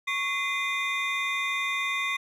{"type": "tone cluster", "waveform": "triangle", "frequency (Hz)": [1105, 2053, 2436, 3623], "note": ["C#6", "C7", "D#7", "A7"], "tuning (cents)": [-6, -33, -37, 50], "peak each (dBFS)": [-31, -27, -32, -34], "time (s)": [0.07, 2.17], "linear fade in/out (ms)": 10, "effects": []}